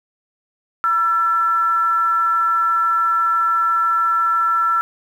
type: tone with frequency modulation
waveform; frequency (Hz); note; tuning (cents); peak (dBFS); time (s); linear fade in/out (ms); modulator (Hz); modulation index
sine; 1343; E6; +32; -14; 0.84-4.81; 0; 381; 0.28
effects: 8-bit